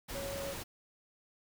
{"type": "tone in noise", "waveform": "sine", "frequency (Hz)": 554.4, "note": "C#5", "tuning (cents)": 0, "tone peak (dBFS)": -39, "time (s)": [0.14, 0.54], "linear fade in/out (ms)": 20, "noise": "pink", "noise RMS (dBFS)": -42, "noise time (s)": [0.08, 0.64], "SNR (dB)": 0, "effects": []}